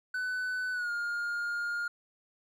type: tone with pitch glide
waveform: triangle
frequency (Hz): 1500 to 1415.8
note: F#6 to F6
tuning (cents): +23 to +23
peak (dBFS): -29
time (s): 0.14-1.88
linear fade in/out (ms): 5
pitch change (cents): -100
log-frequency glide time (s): 0.73-0.91
effects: none